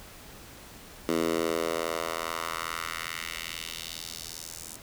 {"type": "tone with high-pass filter sweep", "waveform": "10% pulse", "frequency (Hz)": 82.41, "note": "E2", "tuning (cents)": 0, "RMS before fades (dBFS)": -33, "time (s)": [1.09, 4.76], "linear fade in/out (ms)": 0, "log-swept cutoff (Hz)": [290, 7700], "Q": 1.5, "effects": ["pink hiss -48 dBFS RMS until 4.82 s"]}